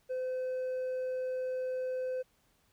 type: tone with hard clipping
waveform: sine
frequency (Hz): 512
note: C5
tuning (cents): -38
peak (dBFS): -33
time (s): 0.09-2.23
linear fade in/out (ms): 20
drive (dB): 2
effects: pink hiss -71 dBFS RMS until 2.72 s

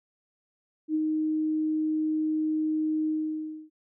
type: tone with ADSR envelope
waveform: sine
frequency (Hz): 311.1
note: D#4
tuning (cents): 0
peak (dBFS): -22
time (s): 0.88-3.7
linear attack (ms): 66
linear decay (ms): 36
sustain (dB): -2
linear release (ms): 620
effects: none

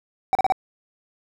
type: tone bursts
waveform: triangle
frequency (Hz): 764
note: G5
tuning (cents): -45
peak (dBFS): -13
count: 4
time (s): 0.33-0.522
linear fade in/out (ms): 0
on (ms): 21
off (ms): 36
effects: none

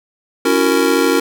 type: chord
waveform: square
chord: F# dominant seventh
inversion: second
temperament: just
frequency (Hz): 277.5 / 333 / 370 / 462.5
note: C#4 / E4 / F#4 / A#4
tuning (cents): +2 / +18 / 0 / -14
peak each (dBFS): -18 / -19 / -19 / -17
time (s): 0.45-1.2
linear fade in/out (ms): 5
effects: none

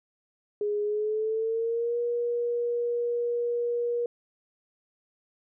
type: tone with pitch glide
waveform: sine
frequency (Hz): 415.3 to 477.1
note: G#4 to A#4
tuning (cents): 0 to +40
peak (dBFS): -25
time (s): 0.61-4.06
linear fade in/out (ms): 2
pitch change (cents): +240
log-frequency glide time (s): 0.83-1.98
effects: none

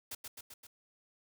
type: noise with echo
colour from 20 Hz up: white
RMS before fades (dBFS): -42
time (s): 0.11-0.15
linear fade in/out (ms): 5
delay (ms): 130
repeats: 4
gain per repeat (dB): -3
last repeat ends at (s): 0.67
effects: none

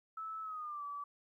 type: tone with pitch glide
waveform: sine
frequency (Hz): 1307 to 1151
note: E6 to D6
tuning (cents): -15 to -35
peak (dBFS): -40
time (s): 0.17-1.04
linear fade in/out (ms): 5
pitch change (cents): -220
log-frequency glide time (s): 0.42-0.84
effects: 13-bit

